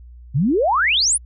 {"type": "exponential sweep", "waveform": "sine", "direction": "up", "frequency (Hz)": [118.5, 10548], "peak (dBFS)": -14, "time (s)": [0.34, 1.18], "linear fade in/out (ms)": 20, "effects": ["added 60 Hz sine -38 dBFS peak until 1.25 s"]}